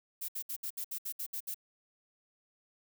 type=noise bursts; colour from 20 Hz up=violet; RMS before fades=-38 dBFS; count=10; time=0.21-1.545 s; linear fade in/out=10 ms; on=75 ms; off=65 ms; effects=none